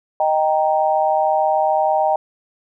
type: chord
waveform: sine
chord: Eb major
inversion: none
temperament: equal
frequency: 622.3 / 784 / 932.3 Hz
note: Eb5 / G5 / Bb5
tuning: 0 / 0 / 0 cents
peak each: -18 / -17 / -22 dBFS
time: 0.2-2.16 s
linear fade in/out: 2 ms
effects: none